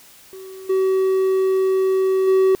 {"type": "tone with level steps", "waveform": "triangle", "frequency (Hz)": 380, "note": "F#4", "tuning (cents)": 46, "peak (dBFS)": [-32, -13, -10], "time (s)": [0.33, 2.55], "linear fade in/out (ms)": 0, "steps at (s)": [0.69, 2.27], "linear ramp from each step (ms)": 10, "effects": ["white hiss -47 dBFS RMS until 2.6 s"]}